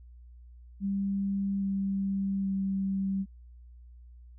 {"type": "tone with pitch steps", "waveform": "sine", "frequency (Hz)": [197.2, 195.5, 193.81], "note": ["G3", "G3", "G3"], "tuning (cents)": [11, -4, -19], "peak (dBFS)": -27, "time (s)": [0.8, 3.26], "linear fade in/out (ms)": 50, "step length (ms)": 820, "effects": ["added 60 Hz sine -48 dBFS peak until 4.38 s"]}